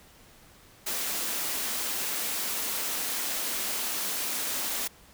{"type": "high-pass noise", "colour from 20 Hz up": "white", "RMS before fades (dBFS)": -31, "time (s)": [0.86, 4.88], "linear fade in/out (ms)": 10, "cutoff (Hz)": 190, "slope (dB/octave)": 96, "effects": ["pink hiss -55 dBFS RMS until 5.13 s"]}